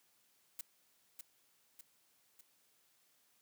blue noise with echo, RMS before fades -43 dBFS, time 0.59-0.61 s, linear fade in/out 2 ms, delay 600 ms, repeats 3, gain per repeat -5 dB, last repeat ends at 2.41 s, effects white hiss -73 dBFS RMS until 3.41 s + high-pass 100 Hz 12 dB/octave

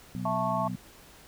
harmonic tone, 61.74 Hz, B1, in tune, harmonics 2 / 3 / 4, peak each -37 / -34 / -38 dBFS, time 0.15-0.76 s, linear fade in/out 0 ms
sine chord, A major, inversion second, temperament just, 660 / 880 / 1100 Hz, E5 / A5 / C#6, +2 / 0 / -14 cents, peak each -31 dBFS, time 0.25-0.68 s, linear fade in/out 5 ms
effects pink hiss -53 dBFS RMS until 1.27 s

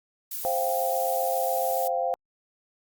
violet noise, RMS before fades -33 dBFS, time 0.31-1.88 s, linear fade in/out 5 ms
sine chord, C suspended fourth, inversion none, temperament just, 523.3 / 697.7 / 784.9 Hz, C5 / F5 / G5, 0 / -2 / +2 cents, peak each -28 / -27 / -30 dBFS, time 0.45-2.14 s, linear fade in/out 0 ms
effects Opus 48 kbps

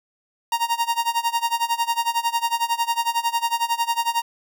45% pulse tone with tremolo, 932.3 Hz, A#5, in tune, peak -17 dBFS, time 0.52-4.22 s, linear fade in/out 2 ms, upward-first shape sine, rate 11 Hz, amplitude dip 90%, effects none

